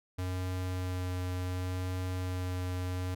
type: tone with vibrato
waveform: square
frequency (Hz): 91.4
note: F#2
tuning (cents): -21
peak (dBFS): -33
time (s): 0.18-3.15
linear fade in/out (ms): 10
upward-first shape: sine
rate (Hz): 0.69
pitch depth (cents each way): 10
effects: none